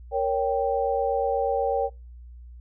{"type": "chord", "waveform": "sine", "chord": "G diminished", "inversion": "first", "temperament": "equal", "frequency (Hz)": [466.2, 554.4, 784], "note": ["Bb4", "Db5", "G5"], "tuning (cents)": [0, 0, 0], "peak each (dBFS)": -26, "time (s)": [0.11, 1.9], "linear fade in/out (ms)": 50, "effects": ["noise-tail reverb RT60 0.3 s tail -26 dB re dry", "added 60 Hz sine -41 dBFS peak until 2.6 s"]}